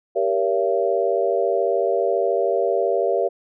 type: chord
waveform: sine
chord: G diminished seventh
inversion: none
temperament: just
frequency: 392 / 470.4 / 564.5 / 677.4 Hz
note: G4 / Bb4 / Db5 / Fb5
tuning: 0 / +16 / +31 / +47 cents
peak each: -23 dBFS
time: 0.15-3.29 s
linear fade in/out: 20 ms
effects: none